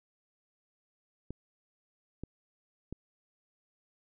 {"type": "clicks", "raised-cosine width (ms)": 3, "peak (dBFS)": -26, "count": 3, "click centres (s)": [1.306, 2.236, 2.926], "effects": []}